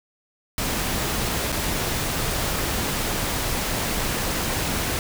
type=noise with dropouts; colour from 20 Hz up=pink; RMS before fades=-25 dBFS; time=0.58-4.99 s; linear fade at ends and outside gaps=1 ms; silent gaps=1.52-1.525 s; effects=none

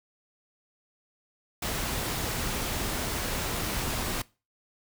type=noise; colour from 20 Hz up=pink; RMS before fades=-31 dBFS; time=1.62-4.22 s; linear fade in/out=5 ms; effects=noise-tail reverb RT60 0.3 s tail -21 dB re dry

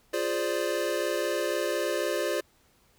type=chord; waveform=square; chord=D half-diminished seventh; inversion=first; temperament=equal; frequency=349.2 / 415.3 / 523.3 / 587.3 Hz; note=F4 / Ab4 / C5 / D5; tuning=0 / 0 / 0 / 0 cents; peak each=-33 / -34 / -33 / -32 dBFS; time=0.13-2.41 s; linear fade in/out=10 ms; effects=pink hiss -64 dBFS RMS until 2.98 s

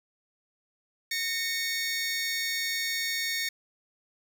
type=tone pair together; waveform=20% pulse; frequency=1838.4 / 2217 Hz; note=A#6 / C#7; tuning=-25 / 0 cents; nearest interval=minor third; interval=325 cents; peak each=-26 dBFS; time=1.11-3.49 s; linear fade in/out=5 ms; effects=none

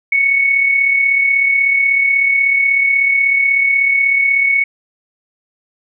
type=tone with amplitude modulation; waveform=sine; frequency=2217 Hz; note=C#7; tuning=in tune; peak=-8 dBFS; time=0.12-4.64 s; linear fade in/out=5 ms; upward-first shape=sine; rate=36.3 Hz; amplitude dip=45%; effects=none

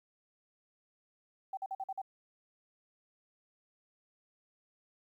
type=tone bursts; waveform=sine; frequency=772 Hz; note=G5; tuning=27 cents flat; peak=-35 dBFS; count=6; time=1.53-2.017 s; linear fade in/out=5 ms; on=42 ms; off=47 ms; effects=12-bit

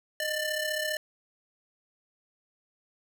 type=ring-modulated tone; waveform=sawtooth; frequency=1195 Hz; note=D6; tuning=30 cents sharp; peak=-22 dBFS; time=0.2-0.97 s; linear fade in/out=2 ms; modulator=580 Hz; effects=none

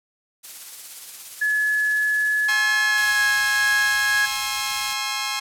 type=noise with tremolo; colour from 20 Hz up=blue; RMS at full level=-34 dBFS; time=0.43-2.55 s; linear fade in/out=20 ms; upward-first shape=sine; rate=17 Hz; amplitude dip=30%
type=tone with pitch glide; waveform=sine; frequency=1706 to 1659.3 Hz; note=G#6 to G#6; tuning=+46 to -2 cents; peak=-18 dBFS; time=1.41-4.26 s; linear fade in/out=10 ms; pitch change=-48 cents; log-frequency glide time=2.84-3.24 s
type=chord; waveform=10% pulse; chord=Ab augmented; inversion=none; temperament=equal with one note detuned; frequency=830.6 / 1069.1 / 1318.5 Hz; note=Ab5 / C6 / E6; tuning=0 / +37 / 0 cents; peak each=-20 / -18 / -24 dBFS; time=2.48-5.4 s; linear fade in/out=10 ms
type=band-stop noise; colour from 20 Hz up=white; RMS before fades=-32 dBFS; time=2.97-4.94 s; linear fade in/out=10 ms; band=120 to 2200 Hz; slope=12 dB/octave
effects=low-pass 12000 Hz 12 dB/octave

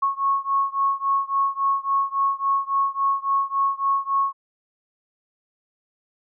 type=beating tone pair; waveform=sine; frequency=1098 / 1101.6 Hz; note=C#6 / C#6; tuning=-17 / -11 cents; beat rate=3.6 Hz; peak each=-22 / -23 dBFS; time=0.02-4.33 s; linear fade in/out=10 ms; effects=none

